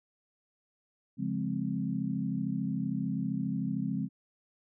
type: chord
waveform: sine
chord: Db major seventh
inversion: none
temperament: equal with one note detuned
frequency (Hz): 139.23 / 174.61 / 207.7 / 261.6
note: Db3 / F3 / Ab3 / C4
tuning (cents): +8 / 0 / 0 / 0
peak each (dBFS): -37 / -35 / -34 / -35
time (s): 1.17-4.09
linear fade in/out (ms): 50
effects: none